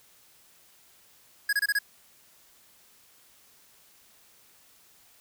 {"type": "tone bursts", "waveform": "square", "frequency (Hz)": 1661.2, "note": "G#6", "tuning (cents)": 0, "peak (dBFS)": -23, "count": 5, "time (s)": [1.49, 1.789], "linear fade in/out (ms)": 5, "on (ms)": 39, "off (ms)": 26, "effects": ["white hiss -59 dBFS RMS until 5.2 s"]}